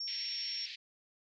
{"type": "tone", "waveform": "sine", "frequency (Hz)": 5490, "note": "F8", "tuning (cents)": -31, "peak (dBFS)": -36, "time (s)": [0, 0.66], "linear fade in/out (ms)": 5}
{"type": "band-pass noise", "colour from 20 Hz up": "white", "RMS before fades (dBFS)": -46, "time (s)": [0.07, 0.76], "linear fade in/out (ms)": 10, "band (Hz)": [2000, 4900], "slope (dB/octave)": 48}
{"effects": []}